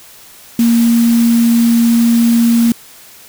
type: tone in noise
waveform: sine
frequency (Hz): 233.1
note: A#3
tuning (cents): 0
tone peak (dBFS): -7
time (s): 0.59-2.72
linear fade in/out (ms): 2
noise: white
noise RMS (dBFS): -25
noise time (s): 0.59-2.72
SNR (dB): +15
effects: white hiss -39 dBFS RMS until 3.28 s